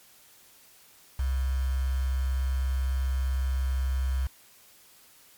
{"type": "tone with quantisation", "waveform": "sine", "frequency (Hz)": 65.41, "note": "C2", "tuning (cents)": 0, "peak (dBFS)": -24, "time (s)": [1.19, 4.27], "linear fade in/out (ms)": 5, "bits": 7, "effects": ["white hiss -56 dBFS RMS until 5.37 s", "MP3 96 kbps"]}